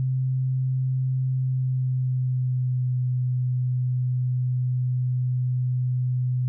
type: tone with pitch glide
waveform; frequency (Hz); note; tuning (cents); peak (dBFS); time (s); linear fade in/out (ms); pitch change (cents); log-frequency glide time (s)
sine; 130 to 125.93; C3 to B2; -11 to +34; -21; 0-6.48; 0; -55; 1.29-2.98
effects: none